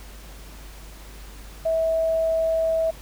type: tone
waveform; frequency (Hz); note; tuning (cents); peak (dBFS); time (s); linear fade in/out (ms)
sine; 650; E5; -24; -19; 1.65-2.91; 10
effects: added 50 Hz sine -40 dBFS peak until 3.01 s + pink hiss -46 dBFS RMS until 3.01 s